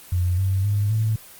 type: tone with pitch steps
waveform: sine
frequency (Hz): 89.2 / 95.6 / 102.46 / 109.82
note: F2 / G2 / G#2 / A2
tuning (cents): +37 / -43 / -23 / -3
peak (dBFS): -18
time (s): 0.12-1.16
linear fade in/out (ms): 5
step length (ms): 260
effects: white hiss -44 dBFS RMS until 1.39 s + Opus 24 kbps